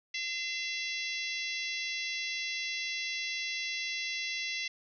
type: harmonic tone with a mistuned harmonic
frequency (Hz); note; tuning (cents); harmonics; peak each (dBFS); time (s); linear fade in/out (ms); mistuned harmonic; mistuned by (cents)
676; E5; +43; 3 / 4 / 5 / 6 / 7 / 8 / 9; -37 / -39 / -41 / -43 / -44 / -45 / -46; 0.14-4.68; 5; 3; +22
effects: none